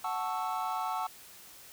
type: chord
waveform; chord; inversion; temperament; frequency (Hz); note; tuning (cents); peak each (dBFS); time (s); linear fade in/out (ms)
triangle; F# minor seventh; none; equal; 740 / 880 / 1108.7 / 1318.5; F#5 / A5 / C#6 / E6; 0 / 0 / 0 / 0; -34 / -34 / -36 / -36; 0.04-1.07; 5
effects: white hiss -52 dBFS RMS until 1.72 s